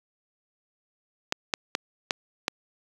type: clicks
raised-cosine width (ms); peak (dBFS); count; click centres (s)
0.2; -6; 5; 1.324 / 1.538 / 1.751 / 2.108 / 2.481
effects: high-pass 200 Hz 12 dB/octave + 7-bit